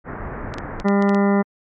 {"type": "low-pass noise", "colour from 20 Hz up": "pink", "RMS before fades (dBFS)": -30, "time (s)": [0.04, 0.85], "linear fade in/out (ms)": 50, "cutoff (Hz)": 1900, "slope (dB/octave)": 48}
{"type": "clicks", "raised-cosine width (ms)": 0.2, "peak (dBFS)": -15, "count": 7, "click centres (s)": [0.54, 0.584, 0.8, 0.885, 1.024, 1.093, 1.147]}
{"type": "harmonic tone", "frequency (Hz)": 200, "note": "G3", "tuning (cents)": 35, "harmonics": [1, 2, 3, 4, 5, 6, 7, 9, 10], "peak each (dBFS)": [-15, -21, -25, -27, -29, -31, -32, -34, -35], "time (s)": [0.84, 1.43], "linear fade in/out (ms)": 20}
{"effects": ["MP3 48 kbps"]}